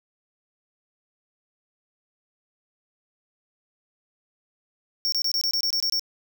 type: tone bursts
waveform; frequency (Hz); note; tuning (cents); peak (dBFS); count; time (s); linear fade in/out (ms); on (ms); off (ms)
square; 5490; F8; -31; -22; 10; 5.05-5.995; 0; 72; 25
effects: none